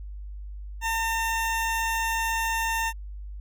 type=tone; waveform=20% pulse; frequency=906 Hz; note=A#5; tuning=50 cents flat; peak=-20 dBFS; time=0.81-2.93 s; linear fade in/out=50 ms; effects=added 50 Hz sine -35 dBFS peak until 3.4 s